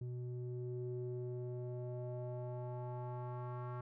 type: tone with low-pass filter sweep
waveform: square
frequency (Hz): 123.47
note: B2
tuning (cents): 0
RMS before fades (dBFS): -43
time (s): 0.01-3.81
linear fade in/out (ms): 5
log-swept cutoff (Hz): 260 to 1200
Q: 3
effects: none